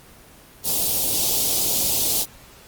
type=band-stop noise; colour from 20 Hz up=white; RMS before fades=-21 dBFS; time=0.63-2.26 s; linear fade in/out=50 ms; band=800 to 3200 Hz; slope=24 dB/octave; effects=pink hiss -47 dBFS RMS until 2.67 s + Opus 24 kbps